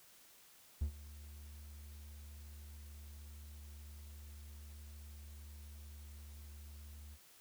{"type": "tone with ADSR envelope", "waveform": "triangle", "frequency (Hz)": 73.42, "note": "D2", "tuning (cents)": 0, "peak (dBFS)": -29, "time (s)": [0.81, 7.18], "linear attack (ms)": 9, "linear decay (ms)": 89, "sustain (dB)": -19, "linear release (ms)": 49, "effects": ["white hiss -63 dBFS RMS until 7.4 s"]}